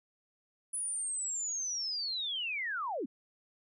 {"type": "linear sweep", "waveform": "sine", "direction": "down", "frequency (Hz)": [10000, 209.7], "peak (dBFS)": -33, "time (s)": [0.73, 3.06], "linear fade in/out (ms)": 10, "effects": []}